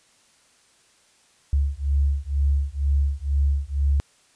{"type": "beating tone pair", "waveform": "sine", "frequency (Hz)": [69.3, 71.4], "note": ["C#2", "D2"], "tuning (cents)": [0, -48], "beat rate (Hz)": 2.1, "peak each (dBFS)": -22, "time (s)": [1.53, 4], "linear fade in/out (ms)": 0, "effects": ["white hiss -59 dBFS RMS until 4.35 s", "resampled to 22050 Hz"]}